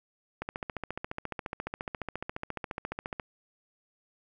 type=click train; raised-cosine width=0.5 ms; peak=-19 dBFS; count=41; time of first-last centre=0.42-3.198 s; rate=14.4 Hz; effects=10-bit